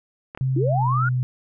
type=clicks; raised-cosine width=0.5 ms; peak=-19 dBFS; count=2; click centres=0.349 / 0.375 s
type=tone with pitch glide; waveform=sine; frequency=131.4 to 126.27 Hz; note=C3 to B2; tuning=+8 to +39 cents; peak=-19 dBFS; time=0.41-1.23 s; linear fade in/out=0 ms; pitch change=-69 cents; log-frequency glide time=0.75-0.88 s
type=linear sweep; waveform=sine; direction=up; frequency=293.7 to 1471 Hz; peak=-21 dBFS; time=0.56-1.09 s; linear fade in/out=5 ms
effects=none